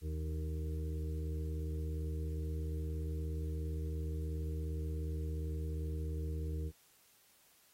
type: harmonic tone with a mistuned harmonic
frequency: 77.1 Hz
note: D#2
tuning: 15 cents flat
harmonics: 1 / 2 / 4 / 5 / 6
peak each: -36 / -45 / -49 / -52 / -50 dBFS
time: 0.01-6.72 s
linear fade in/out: 50 ms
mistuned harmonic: 2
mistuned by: +61 cents
effects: white hiss -67 dBFS RMS until 7.73 s + AAC 48 kbps